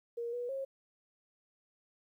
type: tone with pitch steps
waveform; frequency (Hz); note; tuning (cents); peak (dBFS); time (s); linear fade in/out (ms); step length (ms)
sine; 470.1 / 485.8 / 540; A#4 / B4 / C#5; +15 / -29 / -45; -35; 0.17-0.65; 10; 160
effects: 12-bit